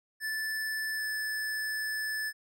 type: tone with pitch glide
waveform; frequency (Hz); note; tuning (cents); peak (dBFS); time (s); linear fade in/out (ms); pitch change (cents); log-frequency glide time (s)
square; 1751 to 1740.9; A6 to A6; -9 to -19; -32; 0.2-2.33; 50; -10; 0.96-1.03
effects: none